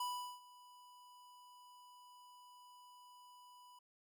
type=tone with ADSR envelope; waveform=square; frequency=987.8 Hz; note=B5; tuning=in tune; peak=-38 dBFS; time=0-3.79 s; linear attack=5 ms; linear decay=390 ms; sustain=-21 dB; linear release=5 ms; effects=none